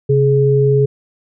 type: tone pair together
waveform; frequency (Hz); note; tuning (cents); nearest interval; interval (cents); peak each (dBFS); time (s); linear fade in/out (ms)
sine; 134.4 / 420.3; C3 / G#4; +47 / +21; octave + minor sixth; 1974; -12; 0.09-0.86; 10
effects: none